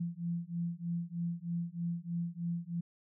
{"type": "beating tone pair", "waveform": "sine", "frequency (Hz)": [169.3, 172.5], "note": ["E3", "F3"], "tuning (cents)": [46, -21], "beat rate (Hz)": 3.2, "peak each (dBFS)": [-37, -37], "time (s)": [0, 2.81], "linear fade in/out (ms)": 10, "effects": []}